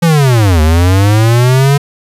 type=linear two-way sweep; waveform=square; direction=down then up; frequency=173.1 to 75.6 to 143.8 Hz; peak=-6 dBFS; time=0.02-1.78 s; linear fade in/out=10 ms; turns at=0.61 s; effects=resampled to 32000 Hz